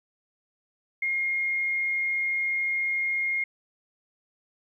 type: tone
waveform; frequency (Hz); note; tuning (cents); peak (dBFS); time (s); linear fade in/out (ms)
sine; 2137; C7; +36; -24; 1.02-3.44; 5
effects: 11-bit